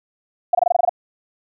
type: tone bursts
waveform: sine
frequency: 705 Hz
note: F5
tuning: 16 cents sharp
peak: -10 dBFS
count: 9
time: 0.53-0.894 s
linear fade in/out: 5 ms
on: 20 ms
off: 23 ms
effects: none